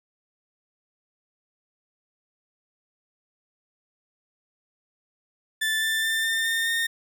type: tone with pitch steps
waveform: 30% pulse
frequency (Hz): 1760 / 1774.3 / 1788.7 / 1803.2 / 1817.9 / 1832.6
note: A6 / A6 / A6 / A6 / A#6 / A#6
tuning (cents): 0 / +14 / +28 / +42 / -44 / -30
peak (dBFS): -20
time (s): 5.61-6.87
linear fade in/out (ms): 10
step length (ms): 210
effects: none